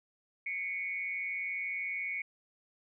sine tone with amplitude modulation, 2217 Hz, C#7, in tune, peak -30 dBFS, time 0.46-2.22 s, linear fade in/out 5 ms, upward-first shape sine, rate 180 Hz, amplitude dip 75%, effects none

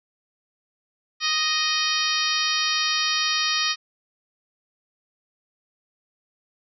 harmonic tone with a mistuned harmonic, 622.3 Hz, D#5, in tune, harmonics 2 / 3 / 4 / 5 / 6 / 7 / 8 / 9, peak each -29 / -29 / -29 / -29 / -29 / -29 / -29 / -29 dBFS, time 1.2-3.76 s, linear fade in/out 50 ms, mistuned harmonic 8, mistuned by -24 cents, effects none

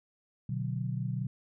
sine chord, B minor, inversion none, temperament just, 123.47 / 148.16 / 185.21 Hz, B2 / D3 / F#3, 0 / +16 / +2 cents, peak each -33 / -36 / -37 dBFS, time 0.49-1.27 s, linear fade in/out 5 ms, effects none

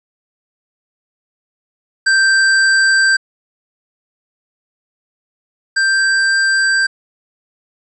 square tone pair in turn, 1568 / 1574.6 Hz, G6 / G6, 0 / +7 cents, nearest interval unison, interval 7 cents, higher second, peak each -10 / -12 dBFS, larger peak first, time 2.06-3.17 / 5.76-6.87 s, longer neither, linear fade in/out 10 ms, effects resampled to 22050 Hz + 8-bit

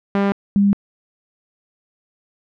sawtooth / sine tone pair in turn, 199.1 / 200.6 Hz, G3 / G3, +27 / +40 cents, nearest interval unison, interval 13 cents, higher second, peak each -11 dBFS, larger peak neither, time 0.15-0.32 / 0.56-0.73 s, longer neither, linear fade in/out 0 ms, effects low-pass 2000 Hz 12 dB/octave

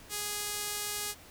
sawtooth tone with band-pass filter, 414.3 Hz, G#4, 4 cents flat, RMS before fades -36 dBFS, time 0.09-1.15 s, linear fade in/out 50 ms, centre 10000 Hz, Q 0.69, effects pink hiss -53 dBFS RMS until 1.3 s

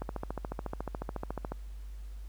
click train, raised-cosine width 1 ms, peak -21 dBFS, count 22, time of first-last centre 0.02-1.52 s, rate 14 Hz, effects added 50 Hz sine -40 dBFS peak until 2.28 s + pink hiss -63 dBFS RMS until 2.28 s

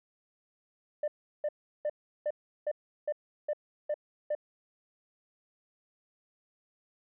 sine tone bursts, 597 Hz, D5, 28 cents sharp, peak -26 dBFS, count 9, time 1.03-4.351 s, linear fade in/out 5 ms, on 49 ms, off 360 ms, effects tanh soft clip ceiling -26 dBFS

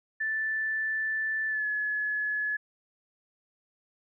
sine tone with pitch glide, 1759 to 1704 Hz, A6 to G#6, -1 to +44 cents, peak -27 dBFS, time 0.2-2.57 s, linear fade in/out 10 ms, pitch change -55 cents, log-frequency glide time 1.48-1.66 s, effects none

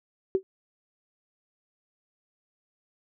sine tone with exponential decay, 381.8 Hz, G4, 46 cents flat, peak -16 dBFS, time 0.35-0.43 s, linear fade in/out 0 ms, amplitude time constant 16 ms, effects none

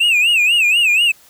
triangle tone with vibrato, 2637 Hz, E7, in tune, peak -9 dBFS, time 0-1.12 s, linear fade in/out 10 ms, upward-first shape sine, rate 4.1 Hz, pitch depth 160 cents each way, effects white hiss -48 dBFS RMS until 1.29 s

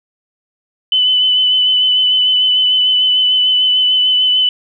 sine tone with vibrato, 3011 Hz, F#7, 30 cents sharp, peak -9 dBFS, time 0.92-4.49 s, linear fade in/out 2 ms, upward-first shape triangle, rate 6.7 Hz, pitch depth 24 cents each way, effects none

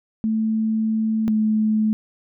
sine tone pair in turn, 220 / 216.3 Hz, A3 / A3, 0 / -29 cents, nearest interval unison, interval 29 cents, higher first, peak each -18 / -16 dBFS, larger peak second, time 0.24-1.28 / 1.28-1.93 s, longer first, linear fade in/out 0 ms, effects none

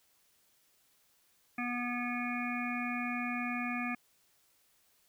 harmonic tone, 243.5 Hz, B3, 24 cents flat, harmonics 1 / 3 / 5 / 7 / 9 / 10, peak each -36 / -42 / -42 / -43 / -41 / -41 dBFS, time 1.58-3.95 s, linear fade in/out 5 ms, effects white hiss -70 dBFS RMS until 5.08 s

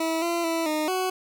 20% pulse tone with pitch steps, 324.9 / 340.6 / 329.6 / 307.2 / 371.7 Hz, E4 / F4 / E4 / D#4 / F#4, -25 / -43 / 0 / -22 / +8 cents, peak -19 dBFS, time 0-1.1 s, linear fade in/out 5 ms, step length 220 ms, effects none

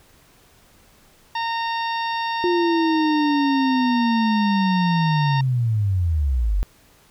harmonic tone, 920 Hz, A#5, 23 cents flat, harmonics 1 / 2 / 3 / 4 / 5 / 6, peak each -23 / -30 / -34 / -34 / -39 / -39 dBFS, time 1.35-5.41 s, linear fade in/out 5 ms
sine linear sweep, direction down, 355.8 to 43.15 Hz, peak -17 dBFS, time 2.44-6.63 s, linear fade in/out 0 ms
effects pink hiss -54 dBFS RMS until 7.1 s

